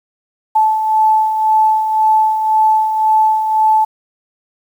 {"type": "beating tone pair", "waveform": "sine", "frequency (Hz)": [869, 870.9], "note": ["A5", "A5"], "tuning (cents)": [-22, -18], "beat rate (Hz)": 1.9, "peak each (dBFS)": [-19, -10], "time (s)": [0.55, 3.85], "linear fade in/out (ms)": 10, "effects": ["7-bit"]}